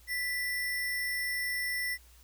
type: tone with sample-and-hold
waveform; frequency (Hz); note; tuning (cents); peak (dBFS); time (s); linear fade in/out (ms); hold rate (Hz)
sine; 1975.5; B6; 0; -30; 0.07-1.98; 50; 7350
effects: added 60 Hz sine -56 dBFS peak until 2.23 s + white hiss -61 dBFS RMS until 2.23 s